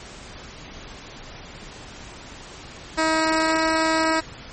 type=tone with pitch glide; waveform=10% pulse; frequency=318.6 to 320.4 Hz; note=D#4 to E4; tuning=+41 to -49 cents; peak=-10 dBFS; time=2.97-4.21 s; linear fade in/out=20 ms; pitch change=+10 cents; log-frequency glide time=3.37-3.56 s; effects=pink hiss -40 dBFS RMS until 4.52 s + MP3 32 kbps